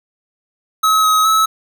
square tone with pitch steps, 1283 / 1270 / 1297 Hz, E6 / D#6 / E6, -47 / +35 / -28 cents, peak -11 dBFS, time 0.83-1.46 s, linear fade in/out 10 ms, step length 210 ms, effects none

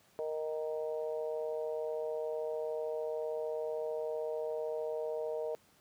harmonic tone, 155.56 Hz, D#3, in tune, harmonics 3 / 4 / 5 / 6, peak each -36 / -38 / -51 / -51 dBFS, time 0.19-5.55 s, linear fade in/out 0 ms, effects pink hiss -66 dBFS RMS until 5.8 s + high-pass 100 Hz 12 dB/octave

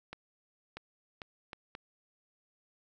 accelerating click train, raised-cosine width 0.3 ms, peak -26 dBFS, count 5, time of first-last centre 0.13-1.751 s, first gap 640 ms, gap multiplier 0.7, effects none

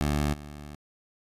15% pulse tone with level steps, 73.5 Hz, D2, 2 cents sharp, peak -18 / -34 dBFS, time 0.01-0.75 s, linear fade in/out 0 ms, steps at 0.33 s, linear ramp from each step 10 ms, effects resampled to 32000 Hz

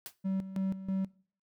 white noise with exponential decay, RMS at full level -38 dBFS, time 0.06-0.15 s, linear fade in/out 0 ms, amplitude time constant 18 ms
triangle tone with tremolo, 191.4 Hz, G3, 41 cents flat, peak -27 dBFS, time 0.24-1.06 s, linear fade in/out 20 ms, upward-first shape square, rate 3.1 Hz, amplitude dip 75%
effects noise-tail reverb RT60 0.5 s tail -22 dB re dry

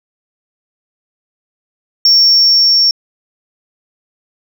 sine tone with level ramp, 5480 Hz, F8, 34 cents flat, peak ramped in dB -3 to -6 dBFS, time 2.05-2.91 s, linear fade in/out 2 ms, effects tanh soft clip ceiling -2 dBFS

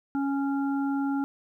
harmonic tone, 277.2 Hz, C#4, in tune, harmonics 1 / 3 / 5, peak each -25 / -35 / -39 dBFS, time 0.15-1.24 s, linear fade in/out 0 ms, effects 11-bit

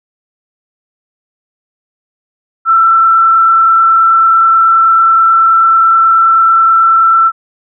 sine tone with frequency modulation, 1337 Hz, E6, 24 cents sharp, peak -4 dBFS, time 2.65-7.32 s, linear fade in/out 50 ms, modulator 29.3 Hz, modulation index 0.58, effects none

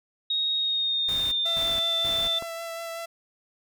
sine tone with pitch glide, 3754 to 3543 Hz, A#7 to A7, +11 to +11 cents, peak -23 dBFS, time 0.3-2.39 s, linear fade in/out 5 ms, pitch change -100 cents, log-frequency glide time 0.55-1.75 s
pink noise bursts, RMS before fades -38 dBFS, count 3, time 1.08-2.28 s, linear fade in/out 10 ms, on 240 ms, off 240 ms
sawtooth tone with vibrato, 667 Hz, E5, 20 cents sharp, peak -29 dBFS, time 1.45-3.06 s, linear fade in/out 10 ms, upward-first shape sine, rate 5.3 Hz, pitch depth 13 cents each way
click, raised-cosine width 1 ms, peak -23 dBFS, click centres 2.424 s
effects none

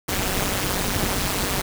pink noise with amplitude modulation, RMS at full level -20 dBFS, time 0.08-1.62 s, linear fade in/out 10 ms, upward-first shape sine, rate 193 Hz, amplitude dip 90%, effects none

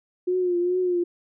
sine tone with vibrato, 358.1 Hz, F4, 43 cents sharp, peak -20 dBFS, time 0.27-1.04 s, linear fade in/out 10 ms, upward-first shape triangle, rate 2.4 Hz, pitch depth 56 cents each way, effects none

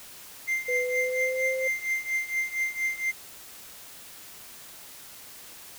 triangle tone with tremolo, 2093 Hz, C7, in tune, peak -21 dBFS, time 0.47-3.12 s, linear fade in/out 20 ms, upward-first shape triangle, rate 4.3 Hz, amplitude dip 90%
sine tone with pitch glide, 497.7 to 522.4 Hz, B4 to C5, +13 to -3 cents, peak -27 dBFS, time 0.68-1.68 s, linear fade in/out 10 ms, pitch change +84 cents, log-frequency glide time 0.79-1.5 s
effects white hiss -46 dBFS RMS until 5.78 s

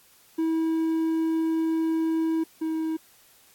triangle tone pair in turn, 323.5 / 319.4 Hz, E4 / D#4, -32 / +45 cents, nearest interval unison, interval 23 cents, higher first, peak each -20 / -23 dBFS, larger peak first, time 0.38-2.44 / 2.61-2.97 s, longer first, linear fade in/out 10 ms, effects white hiss -57 dBFS RMS until 3.54 s + AAC 64 kbps

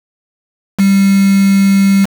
sine tone with quantisation, 196 Hz, G3, in tune, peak -6 dBFS, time 0.78-2.06 s, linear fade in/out 20 ms, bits 3, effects none

